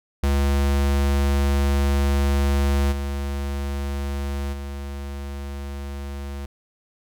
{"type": "tone with level steps", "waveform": "square", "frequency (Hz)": 70, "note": "C#2", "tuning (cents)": 18, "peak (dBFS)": [-18, -25, -30], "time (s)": [0.23, 6.46], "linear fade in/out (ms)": 5, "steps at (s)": [2.91, 4.52], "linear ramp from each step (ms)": 20, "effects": []}